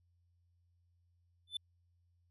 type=tone with exponential growth; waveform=triangle; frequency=3520 Hz; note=A7; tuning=in tune; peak=-31 dBFS; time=1.47-1.57 s; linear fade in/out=5 ms; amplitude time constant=20 ms; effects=added 87 Hz sine -70 dBFS peak until 2.3 s + resampled to 32000 Hz